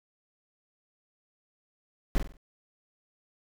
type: noise with echo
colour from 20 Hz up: brown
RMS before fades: -23 dBFS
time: 2.15-2.18 s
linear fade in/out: 0 ms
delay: 47 ms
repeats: 4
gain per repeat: -8 dB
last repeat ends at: 2.368 s
effects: none